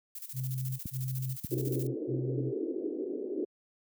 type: noise with tremolo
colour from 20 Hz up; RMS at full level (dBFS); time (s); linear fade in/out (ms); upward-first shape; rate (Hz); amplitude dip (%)
violet; -41; 0.15-1.87; 5; square; 14; 70
type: tone bursts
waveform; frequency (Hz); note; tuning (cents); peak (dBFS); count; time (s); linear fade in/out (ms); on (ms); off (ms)
sine; 130; C3; -11; -31; 4; 0.33-2.53; 50; 460; 120
type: clicks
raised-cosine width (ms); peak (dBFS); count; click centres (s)
5; -23; 2; 0.857 / 1.446
type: band-pass noise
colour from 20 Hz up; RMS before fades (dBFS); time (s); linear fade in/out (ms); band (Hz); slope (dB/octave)
white; -35; 1.51-3.45; 10; 280 to 430; 48
effects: high-pass 80 Hz 12 dB/octave